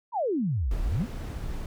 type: exponential two-way sweep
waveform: sine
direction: down then up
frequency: 1020 to 31.79 to 286 Hz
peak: -24 dBFS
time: 0.12-1.07 s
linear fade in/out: 50 ms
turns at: 0.81 s
type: noise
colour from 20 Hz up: brown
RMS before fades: -34 dBFS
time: 0.71-1.66 s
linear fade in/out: 2 ms
effects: none